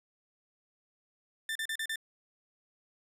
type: tone bursts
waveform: 30% pulse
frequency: 1782 Hz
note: A6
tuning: 22 cents sharp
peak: -30 dBFS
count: 5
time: 1.49-1.958 s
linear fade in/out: 2 ms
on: 64 ms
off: 37 ms
effects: resampled to 32000 Hz